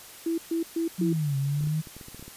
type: tone bursts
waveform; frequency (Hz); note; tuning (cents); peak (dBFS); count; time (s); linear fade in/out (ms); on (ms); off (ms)
sine; 331; E4; +7; -24; 4; 0.26-1.13; 5; 120; 130
type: exponential two-way sweep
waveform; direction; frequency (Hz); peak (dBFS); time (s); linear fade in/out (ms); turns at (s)
sine; down then up; 185 to 135.4 to 159.1; -24; 0.98-1.82; 20; 1.37
type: clicks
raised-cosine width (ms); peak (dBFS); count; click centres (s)
3; -31; 11; 1.609 / 1.639 / 1.672 / 1.872 / 1.966 / 2.012 / 2.084 / 2.146 / 2.195 / 2.226 / 2.28
effects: white hiss -46 dBFS RMS until 2.36 s + resampled to 32000 Hz